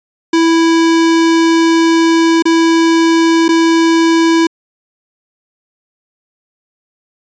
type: tone with dropouts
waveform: square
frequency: 329.6 Hz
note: E4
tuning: in tune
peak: -8 dBFS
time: 0.33-4.47 s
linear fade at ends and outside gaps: 5 ms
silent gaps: 2.424-2.454 / 3.482-3.489 s
effects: resampled to 16000 Hz